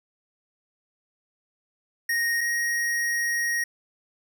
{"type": "tone pair in turn", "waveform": "square", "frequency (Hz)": [1864.7, 1878.8], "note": ["A#6", "A#6"], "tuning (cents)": [0, 13], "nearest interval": "unison", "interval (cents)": 13, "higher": "second", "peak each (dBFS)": [-23, -24], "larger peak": "first", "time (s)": [[2.09, 2.41], [2.41, 3.64]], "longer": "second", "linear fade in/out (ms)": 5, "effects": []}